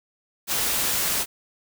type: noise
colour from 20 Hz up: white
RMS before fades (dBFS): -24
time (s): 0.47-1.26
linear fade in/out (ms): 50
effects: none